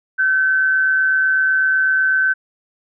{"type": "tone with amplitude modulation", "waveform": "sine", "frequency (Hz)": 1532, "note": "G6", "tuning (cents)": -40, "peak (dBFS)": -11, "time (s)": [0.18, 2.34], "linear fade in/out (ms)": 20, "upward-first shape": "sine", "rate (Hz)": 148, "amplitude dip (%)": 40, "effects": []}